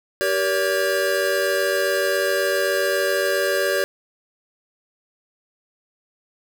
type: tone cluster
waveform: square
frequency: 387.6 / 475 / 571 / 1619 Hz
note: G4 / A#4 / D5 / G#6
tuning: -20 / +33 / -49 / -45 cents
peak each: -25 / -28 / -23 / -26 dBFS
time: 0.21-3.84 s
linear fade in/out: 0 ms
effects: none